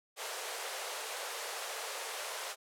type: high-pass noise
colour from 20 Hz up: pink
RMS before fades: -40 dBFS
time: 0.16-2.56 s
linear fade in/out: 50 ms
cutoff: 440 Hz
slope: 48 dB/octave
effects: low-pass 12000 Hz 12 dB/octave